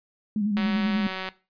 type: tone with vibrato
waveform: sine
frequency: 207.7 Hz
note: G#3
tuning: in tune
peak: -22 dBFS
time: 0.36-1.07 s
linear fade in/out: 2 ms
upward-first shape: square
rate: 10 Hz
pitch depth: 48 cents each way
type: click train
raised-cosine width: 0.3 ms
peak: -16 dBFS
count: 136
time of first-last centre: 0.57-1.288 s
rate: 188 Hz
effects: noise-tail reverb RT60 0.3 s tail -18 dB re dry + resampled to 11025 Hz